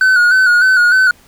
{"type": "tone with vibrato", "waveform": "triangle", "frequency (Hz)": 1480, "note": "F#6", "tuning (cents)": 0, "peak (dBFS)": -5, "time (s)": [0.01, 1.11], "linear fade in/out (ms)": 2, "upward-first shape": "square", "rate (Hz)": 3.3, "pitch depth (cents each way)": 46, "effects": ["pink hiss -47 dBFS RMS until 1.27 s"]}